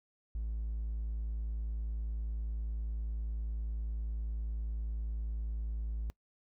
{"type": "tone", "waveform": "triangle", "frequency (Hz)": 55, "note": "A1", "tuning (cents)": 0, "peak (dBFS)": -31, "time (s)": [0.35, 6.1], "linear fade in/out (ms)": 0, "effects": ["noise-tail reverb RT60 0.1 s tail -24 dB re dry", "tanh soft clip ceiling -28 dBFS"]}